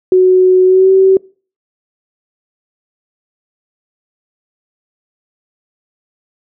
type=tone with pitch glide; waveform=sine; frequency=370 to 381.9 Hz; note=F#4 to G4; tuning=0 to -45 cents; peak=-4 dBFS; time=0.12-1.17 s; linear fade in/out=2 ms; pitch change=+55 cents; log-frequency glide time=0.65-0.91 s; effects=noise-tail reverb RT60 0.4 s tail -25 dB re dry